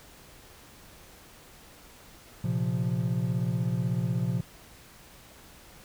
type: chord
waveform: triangle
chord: Bb suspended second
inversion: none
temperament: equal with one note detuned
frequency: 116.54 / 132.72 / 174.61 Hz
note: Bb2 / C3 / F3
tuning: 0 / +25 / 0 cents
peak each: -28 dBFS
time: 2.44-4.41 s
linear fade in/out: 5 ms
effects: pink hiss -52 dBFS RMS until 5.84 s